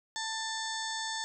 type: harmonic tone with a mistuned harmonic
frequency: 888 Hz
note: A5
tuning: 16 cents sharp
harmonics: 1 / 2 / 4 / 5 / 6 / 7 / 8 / 9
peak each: -39 / -39 / -40 / -42 / -45 / -44 / -48 / -47 dBFS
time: 0.16-1.24 s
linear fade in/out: 0 ms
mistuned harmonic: 7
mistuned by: +52 cents
effects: none